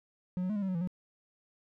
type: tone with pitch steps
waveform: triangle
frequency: 181.3 / 183.9 / 212.9 / 203.3 / 191.7 / 184.7 / 167.7 / 181.8 Hz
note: F#3 / F#3 / G#3 / G#3 / G3 / F#3 / E3 / F#3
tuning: -35 / -10 / +43 / -37 / -38 / -3 / +30 / -30 cents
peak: -28 dBFS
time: 0.37-0.874 s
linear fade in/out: 0 ms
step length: 63 ms
effects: none